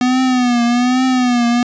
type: tone with vibrato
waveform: square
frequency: 247.7 Hz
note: B3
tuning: 5 cents sharp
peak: -12 dBFS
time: 0.01-1.63 s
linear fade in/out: 2 ms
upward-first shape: triangle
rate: 1.2 Hz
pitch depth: 88 cents each way
effects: resampled to 16000 Hz + 8-bit